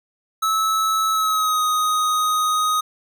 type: tone with pitch glide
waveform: square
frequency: 1300 to 1249.9 Hz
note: E6 to D#6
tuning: -24 to +7 cents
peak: -18 dBFS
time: 0.42-2.81 s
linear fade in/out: 10 ms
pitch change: -69 cents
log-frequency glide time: 1.12-1.62 s
effects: none